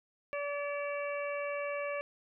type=harmonic tone with a mistuned harmonic; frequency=575 Hz; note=D5; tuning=37 cents flat; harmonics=1 / 2 / 3 / 4 / 5; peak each=-35 / -42 / -45 / -42 / -47 dBFS; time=0.33-2.01 s; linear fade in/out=0 ms; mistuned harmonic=5; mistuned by=-87 cents; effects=none